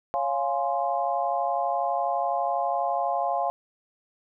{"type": "chord", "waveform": "sine", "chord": "Db major seventh", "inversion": "none", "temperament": "equal", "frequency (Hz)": [554.4, 698.5, 830.6, 1046.5], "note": ["Db5", "F5", "Ab5", "C6"], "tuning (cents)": [0, 0, 0, 0], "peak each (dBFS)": [-31, -26, -29, -32], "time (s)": [0.14, 3.5], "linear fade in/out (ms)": 0, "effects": []}